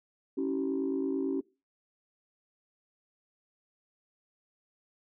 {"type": "tone cluster", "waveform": "sine", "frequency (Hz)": [274.9, 323.9, 383.5], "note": ["C#4", "E4", "G4"], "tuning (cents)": [-14, -30, -38], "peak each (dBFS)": [-30, -35, -32], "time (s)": [0.37, 1.41], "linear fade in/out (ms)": 10, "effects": ["noise-tail reverb RT60 0.3 s tail -22 dB re dry", "tanh soft clip ceiling -22 dBFS"]}